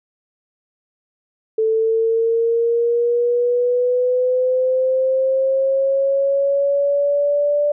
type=linear sweep; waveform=sine; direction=up; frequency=440 to 587.3 Hz; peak=-14 dBFS; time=1.58-7.72 s; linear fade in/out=5 ms; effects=none